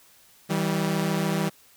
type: tone pair together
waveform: sawtooth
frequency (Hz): 161.01 / 194.6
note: E3 / G3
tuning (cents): -40 / -12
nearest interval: minor third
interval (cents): 328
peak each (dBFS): -22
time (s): 0.49-1.5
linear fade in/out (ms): 20
effects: white hiss -56 dBFS RMS until 1.76 s